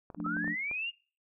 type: clicks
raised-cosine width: 1 ms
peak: -31 dBFS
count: 8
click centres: 0.102 / 0.147 / 0.202 / 0.263 / 0.368 / 0.444 / 0.478 / 0.713 s
type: chord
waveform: sine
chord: D minor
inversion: first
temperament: just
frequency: 176.2 / 220.2 / 293.7 Hz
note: F3 / A3 / D4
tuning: +16 / +2 / 0 cents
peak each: -38 / -39 / -36 dBFS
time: 0.16-0.56 s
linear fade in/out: 50 ms
type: linear sweep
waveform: sine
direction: up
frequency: 1244.5 to 2868 Hz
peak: -32 dBFS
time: 0.24-0.91 s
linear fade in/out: 20 ms
effects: noise-tail reverb RT60 0.4 s tail -24 dB re dry